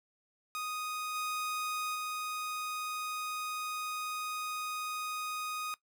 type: tone with level steps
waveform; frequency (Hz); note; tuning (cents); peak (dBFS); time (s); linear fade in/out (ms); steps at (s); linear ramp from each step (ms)
sawtooth; 1244.5; D#6; 0; -32 / -30 / -32; 0.55-5.74; 0; 1.14 / 1.94; 20
effects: noise-tail reverb RT60 0.1 s tail -18 dB re dry